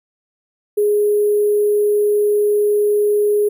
sine tone with sample-and-hold, 415.3 Hz, G#4, in tune, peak -12 dBFS, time 0.77-3.49 s, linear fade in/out 10 ms, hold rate 11025 Hz, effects none

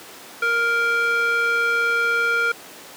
square tone with band-pass filter, 467.1 Hz, A#4, 3 cents sharp, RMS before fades -20 dBFS, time 0.42-2.52 s, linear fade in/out 5 ms, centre 1700 Hz, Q 8.7, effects pink hiss -40 dBFS RMS until 2.96 s + high-pass 300 Hz 12 dB/octave

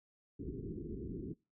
white low-pass noise, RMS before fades -43 dBFS, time 0.39-1.34 s, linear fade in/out 10 ms, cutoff 420 Hz, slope 96 dB/octave, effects noise-tail reverb RT60 0.3 s tail -26 dB re dry

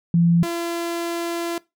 sine / sawtooth tone pair in turn, 170 / 340 Hz, F3 / F4, -46 / -46 cents, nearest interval octave, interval 1200 cents, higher second, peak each -13 / -20 dBFS, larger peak first, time 0.14-0.43 / 0.43-1.58 s, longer second, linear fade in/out 2 ms, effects noise-tail reverb RT60 0.2 s tail -20 dB re dry

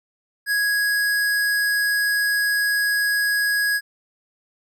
square tone, 1661.2 Hz, G#6, in tune, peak -19 dBFS, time 0.46-3.81 s, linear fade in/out 50 ms, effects none

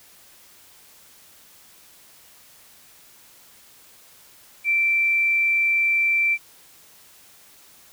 sine tone, 2343 Hz, D7, 5 cents flat, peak -17 dBFS, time 4.64-6.38 s, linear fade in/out 50 ms, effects white hiss -51 dBFS RMS until 7.92 s

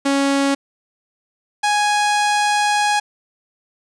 sawtooth tone pair in turn, 277.2 / 830.7 Hz, C#4 / G#5, 0 / 0 cents, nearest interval octave + perfect fifth, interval 1900 cents, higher second, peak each -11 dBFS, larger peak neither, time 0.05-0.55 / 1.63-3 s, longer second, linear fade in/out 10 ms, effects resampled to 22050 Hz + 7-bit

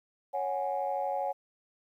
sine chord, C# suspended fourth, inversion none, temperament just, 554.4 / 739.2 / 831.5 Hz, C#5 / F#5 / G#5, 0 / -2 / +2 cents, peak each -33 dBFS, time 0.33-1.33 s, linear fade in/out 20 ms, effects tanh soft clip ceiling -21 dBFS + 11-bit

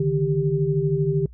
sine tone cluster, 143.5 / 156.3 / 392.7 Hz, D3 / D#3 / G4, -40 / +8 / +3 cents, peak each -23 dBFS, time 0-1.26 s, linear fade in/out 5 ms, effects noise-tail reverb RT60 0.1 s tail -25 dB re dry + added 60 Hz sine -41 dBFS peak until 1.33 s

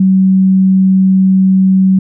sine tone, 189.6 Hz, F#3, 43 cents sharp, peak -5 dBFS, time 0-1.99 s, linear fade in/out 5 ms, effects none

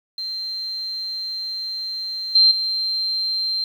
sine tone with level steps, 4147 Hz, C8, 16 cents flat, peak -25 / -10 / -20 dBFS, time 0.18-3.64 s, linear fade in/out 2 ms, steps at 2.35 / 2.51 s, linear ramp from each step 5 ms, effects 8-bit

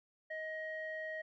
square tone with low-pass filter, 629 Hz, D#5, 19 cents sharp, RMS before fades -42 dBFS, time 0.3-1.22 s, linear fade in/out 10 ms, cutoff 1700 Hz, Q 7.8, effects none

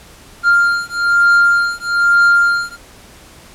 triangle beating tone pair, 1396.9 / 1398 Hz, F6 / F6, 0 / +1 cents, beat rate 1.1 Hz, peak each -11 dBFS, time 0.43-2.77 s, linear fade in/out 50 ms, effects pink hiss -41 dBFS RMS until 3.54 s + low-pass 12000 Hz 12 dB/octave

